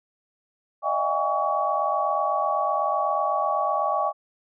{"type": "tone cluster", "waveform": "sine", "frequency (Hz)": [605, 653, 731, 812, 1129], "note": ["D#5", "E5", "F#5", "G#5", "C#6"], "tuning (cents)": [-49, -17, -21, -39, 31], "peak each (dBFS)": [-29, -29, -31, -27, -25], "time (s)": [0.82, 4.13], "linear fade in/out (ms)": 50, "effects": []}